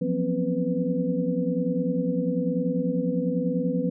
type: tone cluster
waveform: sine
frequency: 172.1 / 182.2 / 245.1 / 266.2 / 497 Hz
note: F3 / F#3 / B3 / C4 / B4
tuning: -25 / -26 / -13 / +30 / +11 cents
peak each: -29 dBFS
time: 0.01-3.9 s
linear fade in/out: 10 ms
effects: none